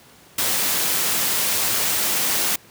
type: noise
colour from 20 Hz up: white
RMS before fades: -21 dBFS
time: 0.38-2.56 s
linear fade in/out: 5 ms
effects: pink hiss -49 dBFS RMS until 2.7 s + high-pass 100 Hz 12 dB/octave